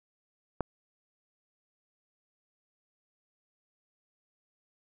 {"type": "click", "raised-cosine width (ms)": 1, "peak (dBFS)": -15, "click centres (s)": 0.607, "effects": []}